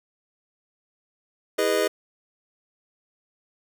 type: chord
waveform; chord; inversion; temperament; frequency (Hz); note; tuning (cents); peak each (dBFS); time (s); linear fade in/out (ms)
square; E major seventh; none; just; 329.6 / 412 / 494.4 / 618.1; E4 / G#4 / B4 / D#5; 0 / -14 / +2 / -12; -31 / -25 / -27 / -26; 1.58-1.88; 10
effects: none